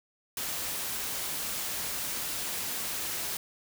white noise, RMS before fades -34 dBFS, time 0.37-3.37 s, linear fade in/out 2 ms, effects none

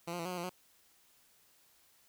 10% pulse tone with pitch steps, 169.9 / 176.1 / 167 / 182.5 / 179.9 / 172.4 / 182.2 Hz, F3 / F3 / E3 / F#3 / F#3 / F3 / F#3, -47 / +15 / +23 / -24 / -48 / -22 / -26 cents, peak -29 dBFS, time 0.07-0.497 s, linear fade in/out 10 ms, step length 61 ms, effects white hiss -67 dBFS RMS until 2.08 s

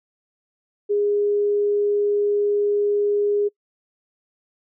sine tone, 411 Hz, G#4, 18 cents flat, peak -17 dBFS, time 0.89-3.49 s, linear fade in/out 20 ms, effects noise-tail reverb RT60 0.1 s tail -26 dB re dry

